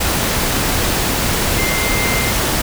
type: tone in noise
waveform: sine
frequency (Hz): 2093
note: C7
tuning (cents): 0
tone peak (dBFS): -21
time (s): 1.58-2.31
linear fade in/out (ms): 10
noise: pink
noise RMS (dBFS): -17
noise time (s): 0-2.62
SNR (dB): -7
effects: none